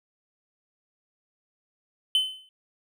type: tone with exponential decay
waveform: triangle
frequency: 3048 Hz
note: G7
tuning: 49 cents flat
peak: -15 dBFS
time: 2.15-2.49 s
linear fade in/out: 1 ms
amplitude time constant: 72 ms
effects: none